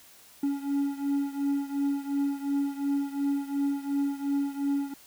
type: beating tone pair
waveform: triangle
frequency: 280 / 282.8 Hz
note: C#4 / C#4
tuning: +18 / +35 cents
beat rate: 2.8 Hz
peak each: -26 / -29 dBFS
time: 0.43-4.94 s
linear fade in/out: 5 ms
effects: white hiss -54 dBFS RMS until 5.06 s